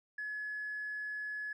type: tone with tanh clipping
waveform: triangle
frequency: 1700 Hz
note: G#6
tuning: 40 cents sharp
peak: -37 dBFS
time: 0.18-1.53 s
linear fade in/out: 5 ms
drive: 4 dB
effects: none